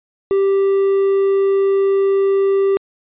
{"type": "tone", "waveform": "triangle", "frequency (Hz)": 392, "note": "G4", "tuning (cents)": 0, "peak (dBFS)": -10, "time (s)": [0.31, 2.77], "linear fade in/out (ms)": 0, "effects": ["resampled to 8000 Hz"]}